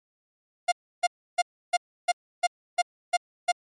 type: tone bursts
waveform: 45% pulse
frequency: 706 Hz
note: F5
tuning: 19 cents sharp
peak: -19 dBFS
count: 9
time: 0.68-3.52 s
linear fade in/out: 10 ms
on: 40 ms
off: 310 ms
effects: MP3 48 kbps